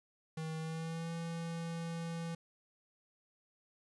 square tone with pitch glide, 159.4 to 166.84 Hz, D#3 to E3, +42 to +21 cents, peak -39 dBFS, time 0.37-2.35 s, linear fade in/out 5 ms, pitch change +79 cents, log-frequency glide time 0.59-1.12 s, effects resampled to 24000 Hz + 11-bit

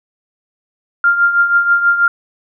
sine tone with tremolo, 1396.9 Hz, F6, in tune, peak -6 dBFS, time 1.04-2.08 s, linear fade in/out 2 ms, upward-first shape triangle, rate 6.2 Hz, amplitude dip 70%, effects none

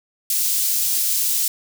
white high-pass noise, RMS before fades -20 dBFS, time 0.3-1.48 s, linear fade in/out 2 ms, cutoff 5000 Hz, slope 12 dB/octave, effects none

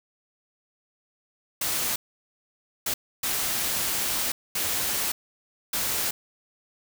white noise bursts at uneven times, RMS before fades -27 dBFS, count 5, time 1.61-1.96 / 2.86-2.94 / 3.23-4.32 / 4.55-5.12 / 5.73-6.11 s, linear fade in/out 5 ms, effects none

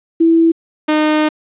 sine / sawtooth tone pair in turn, 329.6 / 306.3 Hz, E4 / D#4, 0 / -27 cents, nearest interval minor second, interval 127 cents, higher first, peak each -7 dBFS, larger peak neither, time 0.2-0.52 / 0.88-1.29 s, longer second, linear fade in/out 10 ms, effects resampled to 8000 Hz + 8-bit

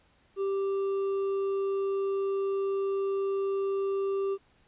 triangle tone with hard clipping, 392 Hz, G4, in tune, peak -28 dBFS, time 0.36-4.38 s, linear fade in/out 50 ms, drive 8 dB, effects pink hiss -65 dBFS RMS until 4.67 s + resampled to 8000 Hz

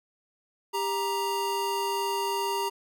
square tone pair together, 395.9 / 938 Hz, G4 / A#5, +17 / +11 cents, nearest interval octave + minor third, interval 1494 cents, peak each -32 / -29 dBFS, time 0.73-2.7 s, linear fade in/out 20 ms, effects none

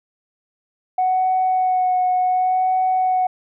sine tone with vibrato, 740 Hz, F#5, in tune, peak -14 dBFS, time 0.98-3.27 s, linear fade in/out 5 ms, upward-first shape sine, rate 0.68 Hz, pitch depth 16 cents each way, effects tanh soft clip ceiling -11 dBFS

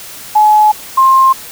sine tone pair in turn, 850 / 1058.9 Hz, G#5 / C6, +40 / +20 cents, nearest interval major third, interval 380 cents, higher second, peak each -4 dBFS, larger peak neither, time 0.35-0.72 / 0.97-1.33 s, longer first, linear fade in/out 10 ms, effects white hiss -30 dBFS RMS until 1.51 s

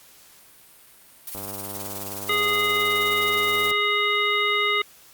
blue noise with tremolo, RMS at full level -32 dBFS, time 1.27-3.71 s, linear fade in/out 2 ms, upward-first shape sine, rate 19 Hz, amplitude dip 55%
click train, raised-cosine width 1 ms, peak -23 dBFS, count 236, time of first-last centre 1.35-3.714 s, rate 99.4 Hz
harmonic tone, 414.3 Hz, G#4, 4 cents flat, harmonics 1 / 3 / 5 / 7 / 9, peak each -28 / -25 / -23 / -29 / -28 dBFS, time 2.29-4.82 s, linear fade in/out 5 ms
effects white hiss -51 dBFS RMS until 5.13 s + Opus 48 kbps

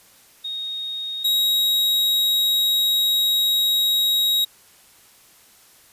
sine / 45% pulse tone pair in turn, 3729 / 3805 Hz, A#7 / A#7, 0 / +35 cents, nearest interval unison, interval 35 cents, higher second, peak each -26 / -17 dBFS, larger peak second, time 0.44-1.24 / 1.24-4.45 s, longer second, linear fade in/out 10 ms, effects white hiss -52 dBFS RMS until 5.92 s + resampled to 32000 Hz

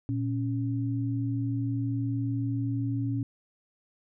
sine tone pair together, 116.54 / 277.2 Hz, A#2 / C#4, 0 / 0 cents, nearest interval octave + minor third, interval 1500 cents, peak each -28 / -31 dBFS, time 0.09-3.23 s, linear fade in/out 0 ms, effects none

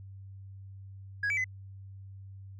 sine tone with pitch steps, 1657 / 2303 / 2028 Hz, G#6 / D7 / B6, -4 / -34 / +45 cents, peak -25 dBFS, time 1.23-1.443 s, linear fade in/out 5 ms, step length 71 ms, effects tanh soft clip ceiling -26 dBFS + added 97 Hz sine -44 dBFS peak until 2.59 s

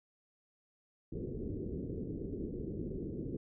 white low-pass noise, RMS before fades -40 dBFS, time 1.12-3.37 s, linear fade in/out 5 ms, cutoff 430 Hz, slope 48 dB/octave, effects none

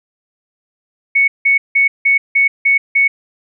sine tone bursts, 2217 Hz, C#7, in tune, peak -8 dBFS, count 7, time 1.15-3.08 s, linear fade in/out 10 ms, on 130 ms, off 170 ms, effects none

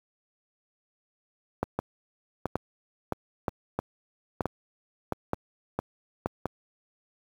two click trains, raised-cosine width 1 ms, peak -12 / -13 dBFS, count 6 / 8, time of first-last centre 1.63-6.26 / 1.79-6.457 s, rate 1.08 / 1.5 Hz, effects high-pass 60 Hz 12 dB/octave + 8-bit

